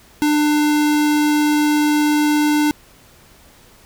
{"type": "tone", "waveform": "square", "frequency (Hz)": 298.6, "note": "D4", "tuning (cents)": 29, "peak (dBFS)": -14, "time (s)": [0.22, 2.71], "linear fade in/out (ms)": 0, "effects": ["pink hiss -48 dBFS RMS until 3.85 s"]}